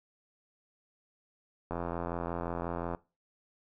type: click train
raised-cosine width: 1 ms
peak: -21 dBFS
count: 107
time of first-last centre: 1.71-2.948 s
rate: 85.6 Hz
effects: noise-tail reverb RT60 0.3 s tail -21 dB re dry